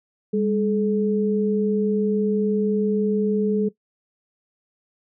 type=tone pair together; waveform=sine; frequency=202.1 / 428.2 Hz; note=G#3 / A4; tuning=-47 / -47 cents; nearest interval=octave + minor second; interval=1300 cents; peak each=-21 dBFS; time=0.33-3.69 s; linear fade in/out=10 ms; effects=noise-tail reverb RT60 0.1 s tail -17 dB re dry